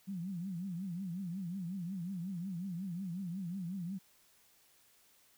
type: tone with vibrato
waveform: sine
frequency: 181.9 Hz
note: F#3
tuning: 29 cents flat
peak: -37 dBFS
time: 0.07-3.99 s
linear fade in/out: 20 ms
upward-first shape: triangle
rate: 5.5 Hz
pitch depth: 190 cents each way
effects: white hiss -67 dBFS RMS until 5.37 s